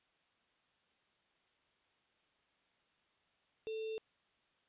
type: tone with sample-and-hold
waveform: sine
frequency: 440 Hz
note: A4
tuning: in tune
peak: -38 dBFS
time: 3.67-3.98 s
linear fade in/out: 0 ms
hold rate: 3150 Hz
effects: white hiss -75 dBFS RMS until 4.68 s + resampled to 8000 Hz